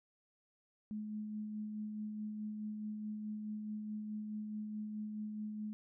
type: tone with tremolo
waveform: sine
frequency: 212.7 Hz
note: G#3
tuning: 42 cents sharp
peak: -38 dBFS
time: 0.91-5.73 s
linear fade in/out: 0 ms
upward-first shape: sine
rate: 4.7 Hz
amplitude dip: 30%
effects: none